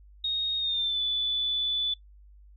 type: tone with pitch glide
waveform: sine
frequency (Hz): 3729 to 3479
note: A#7 to A7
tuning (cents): 0 to -20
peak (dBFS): -25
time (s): 0.24-1.94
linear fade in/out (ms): 5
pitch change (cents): -120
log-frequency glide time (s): 0.58-1.01
effects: noise-tail reverb RT60 0.1 s tail -18 dB re dry + added 50 Hz sine -50 dBFS peak until 2.56 s